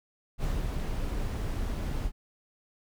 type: noise with ADSR envelope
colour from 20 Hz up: brown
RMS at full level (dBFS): -28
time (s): 0.38-2.12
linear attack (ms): 57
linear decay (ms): 190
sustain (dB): -3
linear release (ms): 70
effects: none